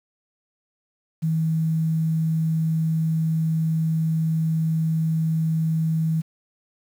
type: tone with quantisation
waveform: sine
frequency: 160.5 Hz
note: E3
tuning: 46 cents flat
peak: -19 dBFS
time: 1.22-6.22 s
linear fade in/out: 20 ms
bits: 8
effects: none